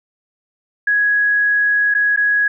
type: tone with dropouts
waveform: sine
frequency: 1667 Hz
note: G#6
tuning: 6 cents sharp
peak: -12 dBFS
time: 0.87-2.48 s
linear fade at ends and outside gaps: 5 ms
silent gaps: 1.941-1.948 / 2.163-2.173 s
effects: none